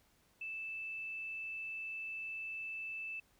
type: tone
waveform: sine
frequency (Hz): 2637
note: E7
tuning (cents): 0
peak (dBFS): -40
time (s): 0.41-3.2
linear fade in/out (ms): 5
effects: pink hiss -71 dBFS RMS until 3.39 s